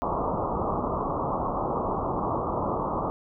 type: low-pass noise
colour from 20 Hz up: white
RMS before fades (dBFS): -28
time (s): 0.02-3.1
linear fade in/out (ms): 0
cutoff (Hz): 1200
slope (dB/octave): 96
effects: none